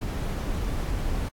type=noise; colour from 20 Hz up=brown; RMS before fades=-28 dBFS; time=0.01-1.29 s; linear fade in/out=10 ms; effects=AAC 64 kbps